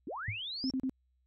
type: linear sweep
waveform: sine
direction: up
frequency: 212 to 5560 Hz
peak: -37 dBFS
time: 0.07-0.71 s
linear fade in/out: 2 ms
type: tone with exponential decay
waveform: sine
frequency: 103.83 Hz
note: G#2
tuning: in tune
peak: -29 dBFS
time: 0.28-0.4 s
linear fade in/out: 5 ms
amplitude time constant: 26 ms
type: tone bursts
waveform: sine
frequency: 261.6 Hz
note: C4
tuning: in tune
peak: -30 dBFS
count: 3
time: 0.64-0.895 s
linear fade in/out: 0 ms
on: 61 ms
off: 36 ms
effects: added 63 Hz sine -70 dBFS peak until 1.26 s